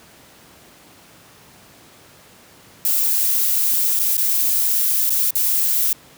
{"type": "noise with dropouts", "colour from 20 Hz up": "violet", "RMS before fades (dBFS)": -18, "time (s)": [2.85, 5.93], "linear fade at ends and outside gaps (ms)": 2, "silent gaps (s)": [[3.992, 3.996], [4.17, 4.178], [5.096, 5.103], [5.307, 5.353]], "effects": ["pink hiss -47 dBFS RMS until 6.17 s", "high-pass 100 Hz 12 dB/octave"]}